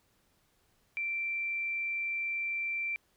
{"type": "tone", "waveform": "sine", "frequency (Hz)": 2349, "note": "D7", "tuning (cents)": 0, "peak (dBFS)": -31, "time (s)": [0.97, 2.96], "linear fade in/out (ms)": 0, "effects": ["pink hiss -71 dBFS RMS until 3.16 s"]}